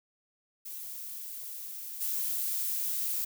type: noise with level steps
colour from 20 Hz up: violet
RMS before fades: -41 / -32 dBFS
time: 0.65-3.25 s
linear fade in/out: 10 ms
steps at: 2 s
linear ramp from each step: 20 ms
effects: none